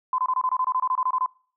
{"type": "tone bursts", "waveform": "sine", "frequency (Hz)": 1022, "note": "C6", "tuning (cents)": -41, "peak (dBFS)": -20, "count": 15, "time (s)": [0.13, 1.261], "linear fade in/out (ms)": 2, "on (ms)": 53, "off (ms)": 24, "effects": ["noise-tail reverb RT60 0.5 s tail -26 dB re dry"]}